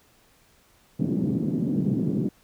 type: band-pass noise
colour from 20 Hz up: white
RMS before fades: -25 dBFS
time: 0.99-2.29 s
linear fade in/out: 5 ms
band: 150 to 260 Hz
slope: 24 dB/octave
effects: pink hiss -60 dBFS RMS until 2.43 s